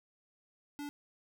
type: tone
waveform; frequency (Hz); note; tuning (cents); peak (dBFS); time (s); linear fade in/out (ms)
square; 289.9; D4; -22; -40; 0.79-0.89; 0
effects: none